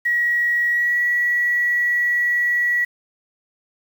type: tone with pitch glide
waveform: sine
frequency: 1913 to 1935.2 Hz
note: A#6 to B6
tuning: +44 to -36 cents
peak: -16 dBFS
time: 0.05-2.85 s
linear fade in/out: 10 ms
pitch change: +20 cents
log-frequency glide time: 0.7-1.02 s
effects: 7-bit